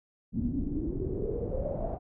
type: noise with low-pass filter sweep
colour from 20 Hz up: brown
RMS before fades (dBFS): -32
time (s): 0.32-1.99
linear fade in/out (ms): 50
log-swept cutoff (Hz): 220 to 720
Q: 9.4
effects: none